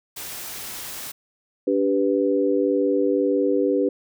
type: noise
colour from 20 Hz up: white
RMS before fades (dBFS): -34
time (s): 0.16-1.12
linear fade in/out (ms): 10
type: chord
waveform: sine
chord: G major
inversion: second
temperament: equal with one note detuned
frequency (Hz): 288 / 392 / 493.9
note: D4 / G4 / B4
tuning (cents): -34 / 0 / 0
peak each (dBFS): -22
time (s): 1.67-3.89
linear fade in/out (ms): 5
effects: none